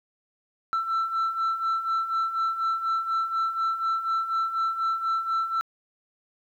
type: beating tone pair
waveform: sine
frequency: 1332 / 1336.1 Hz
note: E6 / E6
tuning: +18 / +23 cents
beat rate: 4.1 Hz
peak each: -28 / -23 dBFS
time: 0.73-5.61 s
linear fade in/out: 0 ms
effects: tanh soft clip ceiling -21 dBFS + 10-bit